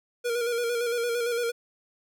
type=tone with vibrato; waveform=square; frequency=474 Hz; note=A#4; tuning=29 cents sharp; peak=-26 dBFS; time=0.24-1.52 s; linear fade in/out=20 ms; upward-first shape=square; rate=8.8 Hz; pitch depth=35 cents each way; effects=none